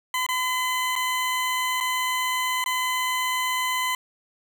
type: tone with dropouts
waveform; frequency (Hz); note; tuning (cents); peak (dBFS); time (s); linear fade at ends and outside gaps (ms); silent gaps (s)
20% pulse; 1016; B5; +49; -18; 0.14-3.95; 2; 0.265-0.288 / 0.955-0.961 / 1.803-1.808 / 2.641-2.66
effects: none